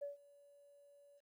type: tone with ADSR envelope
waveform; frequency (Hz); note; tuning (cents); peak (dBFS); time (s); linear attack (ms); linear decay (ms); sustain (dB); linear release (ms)
sine; 571; D5; -49; -39; 0.01-1.21; 16; 140; -23; 38
effects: tanh soft clip ceiling -35 dBFS + 13-bit